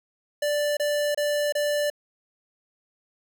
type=tone bursts; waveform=square; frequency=587.3 Hz; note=D5; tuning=in tune; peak=-23 dBFS; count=4; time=0.42-1.901 s; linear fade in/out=5 ms; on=350 ms; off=27 ms; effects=none